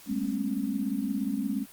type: tone cluster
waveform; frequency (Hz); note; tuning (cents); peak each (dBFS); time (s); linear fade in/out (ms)
sine; 198.8 / 216 / 247.3 / 273; G3 / A3 / B3 / C#4; +25 / -32 / +3 / -26; -33 / -32 / -36 / -31; 0.06-1.66; 50
effects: white hiss -51 dBFS RMS until 1.72 s + Opus 48 kbps